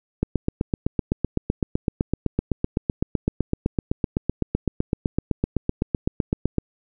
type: click train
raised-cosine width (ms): 3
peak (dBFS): -7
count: 51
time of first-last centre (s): 0.23-6.583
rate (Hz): 7.87
effects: none